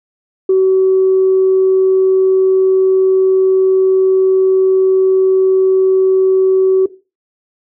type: tone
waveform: sine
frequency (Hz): 378.6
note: F#4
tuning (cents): +40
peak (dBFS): -6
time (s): 0.49-6.86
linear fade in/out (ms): 5
effects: noise-tail reverb RT60 0.3 s tail -17 dB re dry + tanh soft clip ceiling -3 dBFS